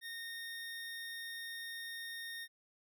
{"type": "tone", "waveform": "25% pulse", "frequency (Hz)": 1844, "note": "A#6", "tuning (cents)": -19, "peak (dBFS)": -39, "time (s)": [0.01, 2.48], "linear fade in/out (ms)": 50, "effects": []}